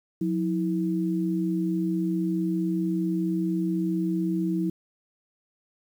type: tone pair together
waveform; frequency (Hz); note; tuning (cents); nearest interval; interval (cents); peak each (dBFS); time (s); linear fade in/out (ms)
sine; 179.8 / 324.3; F#3 / E4; -49 / -28; minor seventh; 1021; -26; 0.21-4.7; 5
effects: 9-bit